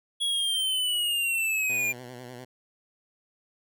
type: linear sweep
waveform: square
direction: down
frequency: 3349 to 2386 Hz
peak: -25 dBFS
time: 0.2-1.93 s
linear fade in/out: 20 ms
type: tone with vibrato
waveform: 10% pulse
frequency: 124.3 Hz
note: B2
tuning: 12 cents sharp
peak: -32 dBFS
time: 1.69-2.45 s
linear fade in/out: 10 ms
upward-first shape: sine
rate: 10 Hz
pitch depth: 58 cents each way
effects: none